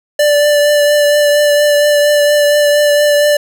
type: tone with vibrato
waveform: square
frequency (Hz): 587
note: D5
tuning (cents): -1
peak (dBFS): -8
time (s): 0.19-3.37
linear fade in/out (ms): 5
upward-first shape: triangle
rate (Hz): 4.3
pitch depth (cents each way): 18
effects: none